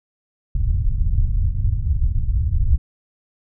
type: low-pass noise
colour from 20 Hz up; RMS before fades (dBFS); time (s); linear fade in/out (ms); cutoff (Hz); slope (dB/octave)
pink; -18; 0.55-2.78; 5; 100; 24
effects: none